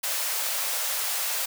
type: high-pass noise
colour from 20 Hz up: white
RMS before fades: -28 dBFS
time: 0.03-1.46 s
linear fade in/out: 10 ms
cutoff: 490 Hz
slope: 48 dB/octave
effects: none